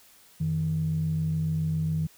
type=tone pair together; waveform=sine; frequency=91.1 / 158.33 Hz; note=F#2 / D#3; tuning=-26 / +31 cents; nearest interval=minor seventh; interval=957 cents; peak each=-32 / -24 dBFS; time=0.4-2.07 s; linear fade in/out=10 ms; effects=tanh soft clip ceiling -18 dBFS + white hiss -56 dBFS RMS until 2.17 s